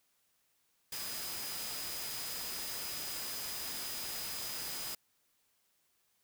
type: tone in noise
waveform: sine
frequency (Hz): 4978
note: D#8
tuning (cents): 0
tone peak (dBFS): -45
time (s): 0.92-4.95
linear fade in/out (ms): 5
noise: white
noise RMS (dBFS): -41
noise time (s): 0.92-4.95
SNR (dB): -7
effects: white hiss -75 dBFS RMS until 6.23 s